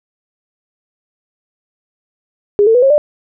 sine tone with pitch steps, 410 / 449.7 / 493.2 / 541 / 593.4 Hz, G#4 / A4 / B4 / C#5 / D5, -22 / +38 / -2 / -42 / +18 cents, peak -6 dBFS, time 2.59-2.98 s, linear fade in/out 0 ms, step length 78 ms, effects none

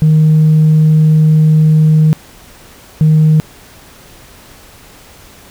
sine tone pair in turn, 155.6 / 155.6 Hz, D#3 / D#3, 0 / 0 cents, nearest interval unison, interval 0 cents, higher neither, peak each -3 dBFS, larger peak neither, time 0.02-2.13 / 3.01-3.4 s, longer first, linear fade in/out 0 ms, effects tanh soft clip ceiling -2 dBFS + pink hiss -39 dBFS RMS until 5.5 s

